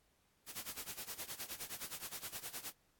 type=noise with tremolo; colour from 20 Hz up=white; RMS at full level=-43 dBFS; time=0.46-2.74 s; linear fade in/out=50 ms; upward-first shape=sine; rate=9.6 Hz; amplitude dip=85%; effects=pink hiss -75 dBFS RMS until 2.99 s + AAC 64 kbps